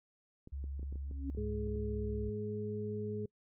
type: clicks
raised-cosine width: 3 ms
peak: -37 dBFS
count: 10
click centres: 0.474 / 0.641 / 0.795 / 0.83 / 0.926 / 0.957 / 1.112 / 1.349 / 1.674 / 1.758 s
type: tone with pitch glide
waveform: sine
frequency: 69 to 68.13 Hz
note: C#2 to C#2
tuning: -7 to -29 cents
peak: -38 dBFS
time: 0.52-2.3 s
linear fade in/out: 10 ms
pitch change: -22 cents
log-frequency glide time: 1.92-2.01 s
type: tone with exponential growth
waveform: sine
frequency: 275.1 Hz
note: C#4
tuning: 13 cents flat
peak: -34 dBFS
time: 1.02-1.3 s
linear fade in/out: 0 ms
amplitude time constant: 59 ms
type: harmonic tone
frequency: 105.2 Hz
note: G#2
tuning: 23 cents sharp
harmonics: 1 / 2 / 4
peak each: -41 / -41 / -39 dBFS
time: 1.37-3.26 s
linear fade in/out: 5 ms
effects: noise-tail reverb RT60 0.1 s tail -26 dB re dry